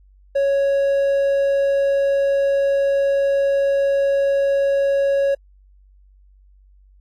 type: tone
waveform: triangle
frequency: 554.4 Hz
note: C#5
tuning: in tune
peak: -13 dBFS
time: 0.35-5.35 s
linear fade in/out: 10 ms
effects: added 48 Hz sine -48 dBFS peak until 7 s + AAC 64 kbps